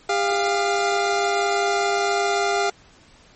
25% pulse tone pair together, 401.9 / 698.5 Hz, G4 / F5, +43 / 0 cents, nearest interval minor seventh, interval 957 cents, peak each -18 dBFS, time 0.09-2.7 s, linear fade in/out 5 ms, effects pink hiss -52 dBFS RMS until 3.35 s + MP3 32 kbps

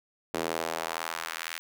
sawtooth tone with high-pass filter sweep, 82 Hz, E2, 9 cents flat, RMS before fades -34 dBFS, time 0.34-1.59 s, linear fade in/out 0 ms, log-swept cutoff 370 to 2000 Hz, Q 1.2, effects none

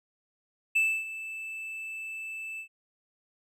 triangle tone with ADSR envelope, 2637 Hz, E7, in tune, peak -19 dBFS, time 0.75-2.68 s, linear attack 12 ms, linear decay 280 ms, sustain -15 dB, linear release 88 ms, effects none

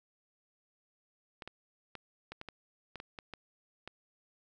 clicks, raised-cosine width 0.3 ms, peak -27 dBFS, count 11, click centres 1.422 / 1.476 / 1.953 / 2.32 / 2.414 / 2.487 / 2.957 / 3.001 / 3.188 / 3.337 / 3.876 s, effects none

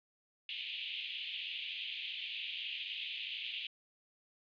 white band-pass noise, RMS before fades -42 dBFS, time 0.49-3.67 s, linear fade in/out 2 ms, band 2500 to 3400 Hz, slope 48 dB/octave, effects resampled to 11025 Hz

